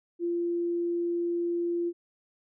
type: tone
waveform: sine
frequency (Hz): 344.4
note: F4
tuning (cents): -24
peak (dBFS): -26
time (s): 0.19-1.93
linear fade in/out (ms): 50
effects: none